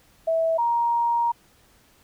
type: tone pair in turn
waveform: sine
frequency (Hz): 653 / 939.6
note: E5 / A#5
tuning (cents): -17 / +13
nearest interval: tritone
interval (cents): 630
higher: second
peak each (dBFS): -19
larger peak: neither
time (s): 0.27-0.58 / 0.58-1.32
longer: second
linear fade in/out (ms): 10
effects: pink hiss -58 dBFS RMS until 2.03 s